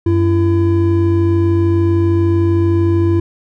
triangle tone pair together, 94.46 / 336.6 Hz, F#2 / E4, +36 / +36 cents, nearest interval octave + minor seventh, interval 2200 cents, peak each -11 dBFS, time 0.06-3.2 s, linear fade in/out 5 ms, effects none

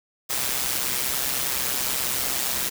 white noise with amplitude modulation, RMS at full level -23 dBFS, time 0.29-2.7 s, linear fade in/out 20 ms, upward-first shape sine, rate 130 Hz, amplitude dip 60%, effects none

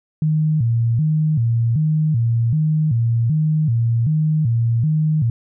sine tone with vibrato, 134.2 Hz, C3, 44 cents sharp, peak -14 dBFS, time 0.22-5.3 s, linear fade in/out 2 ms, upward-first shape square, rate 1.3 Hz, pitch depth 250 cents each way, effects none

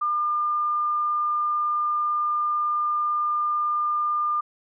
sine tone, 1203 Hz, D6, 41 cents sharp, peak -21 dBFS, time 0.01-4.41 s, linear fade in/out 10 ms, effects none

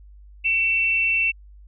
sine tone pair together, 2258 / 2685 Hz, C#7 / E7, +31 / +31 cents, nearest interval minor third, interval 300 cents, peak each -28 / -18 dBFS, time 0.44-1.32 s, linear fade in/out 20 ms, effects added 50 Hz sine -43 dBFS peak until 1.67 s

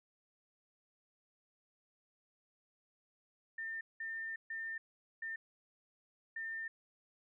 sine tone bursts at uneven times, 1804 Hz, A6, 43 cents sharp, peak -39 dBFS, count 5, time 3.58-3.81 / 4-4.36 / 4.5-4.78 / 5.22-5.36 / 6.36-6.68 s, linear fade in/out 5 ms, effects none

